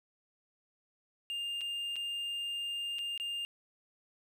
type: tone with dropouts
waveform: triangle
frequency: 2807 Hz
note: F7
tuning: 8 cents sharp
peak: -33 dBFS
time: 1.3-3.45 s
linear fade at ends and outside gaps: 0 ms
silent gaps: 1.609-1.614 / 1.958-1.964 / 2.985-2.99 / 3.177-3.199 s
effects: none